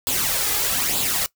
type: noise with flanger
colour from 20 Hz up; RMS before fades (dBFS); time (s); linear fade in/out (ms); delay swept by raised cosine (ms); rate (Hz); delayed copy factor
white; -22; 0.07-1.26; 0; 0.25 to 2.45; 1.1; +0.6
effects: noise-tail reverb RT60 0.1 s tail -20 dB re dry